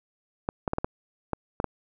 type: clicks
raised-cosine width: 1 ms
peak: -12 dBFS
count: 8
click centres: 0.489 / 0.678 / 0.734 / 0.784 / 0.845 / 1.333 / 1.601 / 1.643 s
effects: none